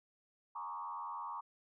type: tone with frequency modulation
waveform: sine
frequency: 1025 Hz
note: C6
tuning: 36 cents flat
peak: -40 dBFS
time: 0.55-1.41 s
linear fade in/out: 10 ms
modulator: 86.6 Hz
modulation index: 1.8
effects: none